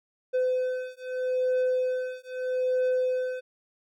triangle beating tone pair, 508 / 508.79 Hz, B4 / C5, +49 / -49 cents, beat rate 0.79 Hz, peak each -26 dBFS, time 0.33-3.41 s, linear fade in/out 20 ms, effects none

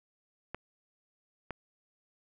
clicks, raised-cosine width 0.5 ms, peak -22 dBFS, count 2, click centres 0.546 / 1.507 s, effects none

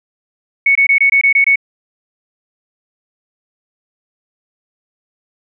sine tone bursts, 2217 Hz, C#7, in tune, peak -7 dBFS, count 8, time 0.66-1.558 s, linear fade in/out 5 ms, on 93 ms, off 22 ms, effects none

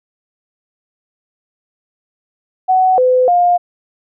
sine tone with pitch steps, 747 / 507 / 707 Hz, F#5 / B4 / F5, +16 / +45 / +21 cents, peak -8 dBFS, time 2.68-3.58 s, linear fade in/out 20 ms, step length 300 ms, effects none

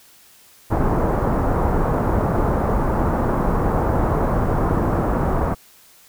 pink low-pass noise, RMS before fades -19 dBFS, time 0.7-5.55 s, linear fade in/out 20 ms, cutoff 1200 Hz, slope 24 dB/octave, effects white hiss -50 dBFS RMS until 6.08 s

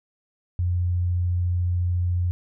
sine tone, 88.6 Hz, F2, 25 cents sharp, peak -20 dBFS, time 0.59-2.31 s, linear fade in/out 0 ms, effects none

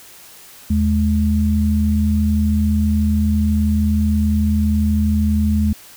sine tone pair together, 79.22 / 211.5 Hz, D#2 / G#3, +32 / +32 cents, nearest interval octave + perfect fourth, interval 1700 cents, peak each -16 dBFS, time 0.7-5.73 s, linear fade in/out 5 ms, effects white hiss -42 dBFS RMS until 5.96 s

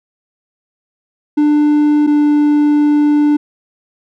triangle tone pair in turn, 297.1 / 295.4 Hz, D4 / D4, +20 / +10 cents, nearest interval unison, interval 10 cents, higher first, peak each -6 dBFS, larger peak neither, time 1.37-2.07 / 2.07-3.37 s, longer second, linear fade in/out 10 ms, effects none

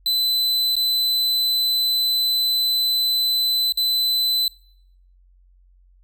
45% pulse tone with dropouts, 4020 Hz, B7, 30 cents sharp, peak -17 dBFS, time 0.06-4.48 s, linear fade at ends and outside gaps 2 ms, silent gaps 0.755-0.765 / 3.723-3.773 s, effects noise-tail reverb RT60 0.7 s tail -23 dB re dry + added 45 Hz sine -51 dBFS peak until 6.03 s

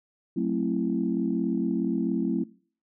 sine chord, F# half-diminished seventh, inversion none, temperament just, 185 / 222 / 266.4 / 333 Hz, F#3 / A3 / C4 / E4, 0 / +16 / +31 / +18 cents, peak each -29 dBFS, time 0.36-2.44 s, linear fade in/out 10 ms, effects noise-tail reverb RT60 0.5 s tail -23 dB re dry + tanh soft clip ceiling -13 dBFS

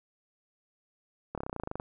slowing click train, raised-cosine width 1 ms, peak -21 dBFS, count 14, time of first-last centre 1.35-1.799 s, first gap 27 ms, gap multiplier 1.04, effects none

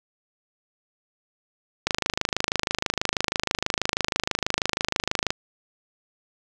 click train, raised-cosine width 0.2 ms, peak -4 dBFS, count 91, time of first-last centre 1.87-5.305 s, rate 26.2 Hz, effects none

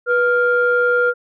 sine tone pair together, 488.7 / 1400 Hz, B4 / F6, -18 / +4 cents, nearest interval octave + tritone, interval 1822 cents, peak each -15 dBFS, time 0.06-1.14 s, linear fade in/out 50 ms, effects tanh soft clip ceiling -5 dBFS

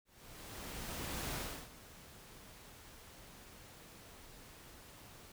pink noise with ADSR envelope, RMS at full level -40 dBFS, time 0.05-5.32 s, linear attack 1300 ms, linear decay 330 ms, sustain -16 dB, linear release 4 ms, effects none

